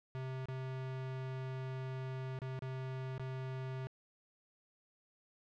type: tone with dropouts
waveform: square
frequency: 130.81 Hz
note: C3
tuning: in tune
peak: -40 dBFS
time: 0.15-3.87 s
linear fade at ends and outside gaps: 0 ms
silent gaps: 0.456-0.485 / 2.389-2.418 / 2.591-2.622 / 3.18-3.196 s
effects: low-pass 3000 Hz 12 dB/octave